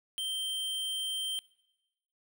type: tone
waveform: square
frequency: 3136 Hz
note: G7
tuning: in tune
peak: -33 dBFS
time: 0.18-1.39 s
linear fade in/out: 0 ms
effects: noise-tail reverb RT60 1.0 s tail -22 dB re dry